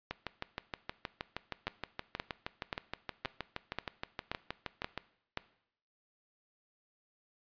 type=two click trains; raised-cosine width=0.3 ms; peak=-20 / -18 dBFS; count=32 / 8; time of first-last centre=0.11-4.977 / 1.67-5.374 s; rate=6.37 / 1.89 Hz; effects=noise-tail reverb RT60 0.7 s tail -18 dB re dry + resampled to 11025 Hz